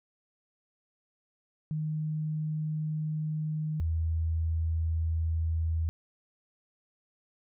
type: tone pair in turn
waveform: sine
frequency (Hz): 154.6 / 81.21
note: D#3 / E2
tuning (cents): -11 / -25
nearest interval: major seventh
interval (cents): 1114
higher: first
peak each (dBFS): -29 / -26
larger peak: second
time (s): 1.71-3.8 / 3.8-5.89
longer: neither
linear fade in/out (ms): 0
effects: none